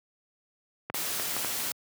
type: clicks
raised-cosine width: 0.5 ms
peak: -18 dBFS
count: 5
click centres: 0.9 / 0.945 / 1.198 / 1.366 / 1.447 s
type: noise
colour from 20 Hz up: white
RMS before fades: -32 dBFS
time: 0.94-1.72 s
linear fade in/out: 2 ms
effects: high-pass 100 Hz 12 dB/octave